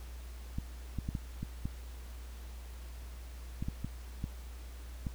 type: clicks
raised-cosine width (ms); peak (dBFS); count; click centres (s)
5; -23; 11; 0.585 / 0.987 / 1.089 / 1.152 / 1.43 / 1.655 / 3.625 / 3.685 / 3.846 / 4.241 / 5.068
effects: added 60 Hz sine -43 dBFS peak until 5.14 s + pink hiss -56 dBFS RMS until 5.14 s